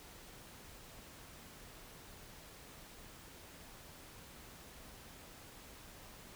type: silence
effects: pink hiss -55 dBFS RMS until 6.35 s